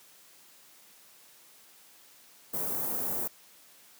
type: band-stop noise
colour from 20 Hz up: white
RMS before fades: -32 dBFS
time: 2.53-3.28 s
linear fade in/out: 10 ms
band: 690 to 16000 Hz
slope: 12 dB/octave
effects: white hiss -57 dBFS RMS until 3.99 s + high-pass 150 Hz 12 dB/octave